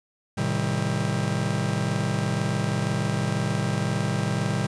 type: chord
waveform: 45% pulse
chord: A half-diminished seventh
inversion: none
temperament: just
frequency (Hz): 110 / 132 / 158.4 / 198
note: A2 / C3 / Eb3 / G3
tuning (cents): 0 / +16 / +31 / +18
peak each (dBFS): -29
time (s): 0.37-4.67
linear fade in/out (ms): 10
effects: resampled to 22050 Hz + 9-bit